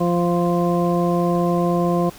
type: harmonic tone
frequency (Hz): 174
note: F3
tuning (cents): -6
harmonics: 1 / 2 / 3 / 4 / 6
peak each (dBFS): -19 / -22 / -24 / -25 / -27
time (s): 0-2.1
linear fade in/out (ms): 10
effects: pink hiss -42 dBFS RMS until 2.18 s